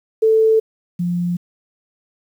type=tone pair in turn; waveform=sine; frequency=441.8 / 175.33 Hz; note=A4 / F3; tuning=+7 / +7 cents; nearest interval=octave + major third; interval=1600 cents; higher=first; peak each=-10 / -17 dBFS; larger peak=first; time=0.22-0.6 / 0.99-1.37 s; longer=neither; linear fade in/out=10 ms; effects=8-bit